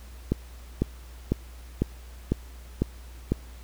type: click train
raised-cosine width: 3 ms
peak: -9 dBFS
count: 7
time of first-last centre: 0.32-3.32 s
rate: 2 Hz
effects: added 60 Hz sine -42 dBFS peak until 3.63 s + pink hiss -53 dBFS RMS until 3.63 s